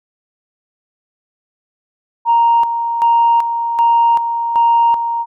sine tone with tremolo, 932.3 Hz, A#5, in tune, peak -7 dBFS, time 2.25-5.26 s, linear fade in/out 50 ms, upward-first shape square, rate 1.3 Hz, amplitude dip 60%, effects tanh soft clip ceiling -4 dBFS

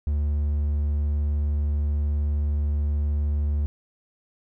triangle tone, 73.42 Hz, D2, in tune, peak -19 dBFS, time 0.07-3.66 s, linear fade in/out 0 ms, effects none

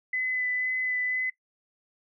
sine tone with vibrato, 2011 Hz, B6, 31 cents sharp, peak -26 dBFS, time 0.13-1.3 s, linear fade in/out 5 ms, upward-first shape sine, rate 2 Hz, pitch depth 13 cents each way, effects noise-tail reverb RT60 0.1 s tail -18 dB re dry

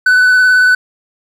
triangle tone with vibrato, 1500 Hz, F#6, 23 cents sharp, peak -4 dBFS, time 0.06-0.75 s, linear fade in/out 5 ms, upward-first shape triangle, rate 18 Hz, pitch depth 20 cents each way, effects none

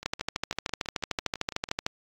two click trains, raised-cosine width 0.2 ms, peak -21 / -10 dBFS, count 11 / 25, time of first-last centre 0.03-1.688 / 0.06-1.865 s, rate 6.03 / 13.3 Hz, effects AAC 64 kbps

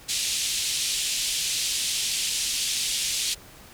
pink band-pass noise, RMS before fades -27 dBFS, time 0.08-3.35 s, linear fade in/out 20 ms, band 2900 to 10000 Hz, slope 24 dB/octave, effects pink hiss -48 dBFS RMS until 3.73 s

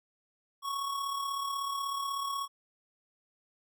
square tone with amplitude modulation, 1108.7 Hz, C#6, in tune, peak -31 dBFS, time 0.62-2.48 s, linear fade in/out 50 ms, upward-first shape sine, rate 36.3 Hz, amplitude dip 45%, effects none

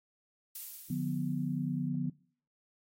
violet noise with exponential decay, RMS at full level -39 dBFS, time 0.55-1.89 s, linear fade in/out 5 ms, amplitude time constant 290 ms
sine chord, B diminished, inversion first, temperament just, 148.16 / 177.8 / 246.9 Hz, D3 / F3 / B3, +16 / +31 / 0 cents, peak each -35 dBFS, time 0.9-2.1 s, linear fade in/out 5 ms
effects noise-tail reverb RT60 0.5 s tail -22 dB re dry + AAC 48 kbps

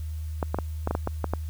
clicks, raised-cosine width 1 ms, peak -12 dBFS, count 9, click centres 0.428 / 0.545 / 0.587 / 0.874 / 0.91 / 0.951 / 1.074 / 1.243 / 1.336 s, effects added 78 Hz sine -30 dBFS peak until 1.49 s + white hiss -55 dBFS RMS until 1.49 s

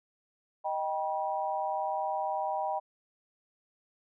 sine chord, Eb augmented, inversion none, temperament equal with one note detuned, 622.3 / 784 / 965.8 Hz, Eb5 / G5 / B5, 0 / 0 / -39 cents, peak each -35 / -32 / -35 dBFS, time 0.64-2.8 s, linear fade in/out 20 ms, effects none

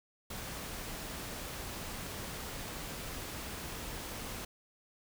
pink noise, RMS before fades -42 dBFS, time 0.3-4.45 s, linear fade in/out 5 ms, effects none

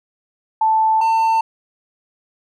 sine / triangle tone pair in turn, 880 / 896.9 Hz, A5 / A5, 0 / +33 cents, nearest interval unison, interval 33 cents, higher second, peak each -12 / -11 dBFS, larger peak second, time 0.61-1.01 / 1.01-1.41 s, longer neither, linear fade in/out 5 ms, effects none

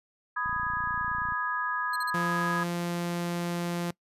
sine chord, G# minor, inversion first, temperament just, 996.7 / 1245.9 / 1661.2 Hz, B5 / D#6 / G#6, +16 / +2 / 0 cents, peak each -34 / -32 / -31 dBFS, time 0.36-2.64 s, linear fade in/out 10 ms
click train, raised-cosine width 5 ms, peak -31 dBFS, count 26, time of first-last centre 0.46-1.322 s, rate 29 Hz
sawtooth tone bursts, 4186 Hz, C8, in tune, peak -33 dBFS, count 3, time 1.93-2.103 s, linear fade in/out 5 ms, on 31 ms, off 40 ms
sawtooth tone, 173.2 Hz, F3, 14 cents flat, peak -25 dBFS, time 2.14-3.91 s, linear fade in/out 5 ms
effects noise-tail reverb RT60 0.1 s tail -23 dB re dry + resampled to 32000 Hz

